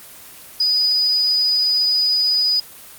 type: tone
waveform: sine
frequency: 4957 Hz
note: D#8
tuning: 7 cents flat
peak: -13 dBFS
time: 0.6-2.6 s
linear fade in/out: 5 ms
effects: white hiss -40 dBFS RMS until 2.98 s + Opus 24 kbps